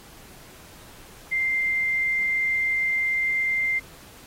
sine tone, 2093 Hz, C7, in tune, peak -21 dBFS, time 1.31-3.8 s, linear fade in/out 20 ms, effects pink hiss -48 dBFS RMS until 4.26 s + AAC 48 kbps

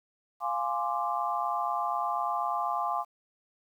sine chord, D half-diminished seventh, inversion first, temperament equal, 698.5 / 830.6 / 1046.5 / 1174.7 Hz, F5 / Ab5 / C6 / D6, 0 / 0 / 0 / 0 cents, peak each -33 dBFS, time 0.4-3.05 s, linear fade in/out 50 ms, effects 10-bit

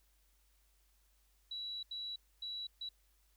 sine tone bursts at uneven times, 3919 Hz, B7, 14 cents flat, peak -40 dBFS, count 4, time 1.51-1.83 / 1.91-2.16 / 2.42-2.67 / 2.81-2.89 s, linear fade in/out 5 ms, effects added 50 Hz sine -70 dBFS peak until 3.36 s + white hiss -75 dBFS RMS until 3.36 s

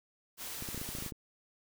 white noise, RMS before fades -42 dBFS, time 0.37-1.12 s, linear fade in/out 50 ms
clicks, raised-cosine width 3 ms, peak -29 dBFS, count 11, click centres 0.624 / 0.688 / 0.746 / 0.777 / 0.815 / 0.89 / 0.951 / 0.986 / 1.024 / 1.063 / 1.122 s
effects none

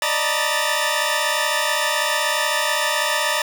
15% pulse tone cluster, 586 / 622 / 907 / 970 / 1765 Hz, D5 / D#5 / A#5 / B5 / A6, -4 / -1 / -48 / -31 / +5 cents, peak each -19 dBFS, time 0.02-3.42 s, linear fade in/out 2 ms, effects none

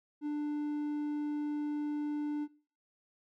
triangle tone, 296.1 Hz, D4, 14 cents sharp, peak -30 dBFS, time 0.21-2.48 s, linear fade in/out 50 ms, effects noise-tail reverb RT60 0.4 s tail -21 dB re dry

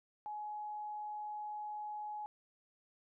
sine tone, 842 Hz, G#5, 24 cents sharp, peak -40 dBFS, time 0.26-2.26 s, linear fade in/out 0 ms, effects none

